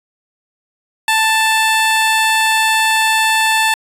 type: tone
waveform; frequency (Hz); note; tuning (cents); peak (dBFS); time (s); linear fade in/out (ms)
15% pulse; 882; A5; +4; -5; 1.08-3.74; 2
effects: resampled to 32000 Hz